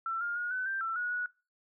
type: tone with pitch steps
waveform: sine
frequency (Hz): 1341 / 1410 / 1438 / 1509 / 1575 / 1339 / 1456 / 1465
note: E6 / F6 / F#6 / F#6 / G6 / E6 / F#6 / F#6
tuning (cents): +29 / +16 / -50 / +34 / +8 / +27 / -28 / -18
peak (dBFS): -31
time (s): 0.06-1.26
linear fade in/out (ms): 2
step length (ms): 150
effects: noise-tail reverb RT60 0.3 s tail -21 dB re dry